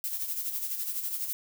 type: noise with tremolo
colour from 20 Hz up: violet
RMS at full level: -31 dBFS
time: 0.04-1.33 s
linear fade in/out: 0 ms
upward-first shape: sine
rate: 12 Hz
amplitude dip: 55%
effects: none